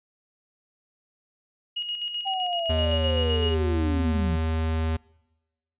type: tone with tremolo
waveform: sine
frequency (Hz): 2881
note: F#7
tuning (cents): -47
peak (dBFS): -26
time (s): 1.76-3.55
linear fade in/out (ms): 10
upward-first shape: square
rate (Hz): 7.8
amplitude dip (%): 45
type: linear sweep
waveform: sine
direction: down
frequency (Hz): 784 to 155.56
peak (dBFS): -26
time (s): 2.25-4.37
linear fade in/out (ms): 20
type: tone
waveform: square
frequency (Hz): 80.2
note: E2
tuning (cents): -47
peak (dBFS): -24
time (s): 2.69-4.97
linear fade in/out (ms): 10
effects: noise-tail reverb RT60 1.0 s tail -25 dB re dry + resampled to 8000 Hz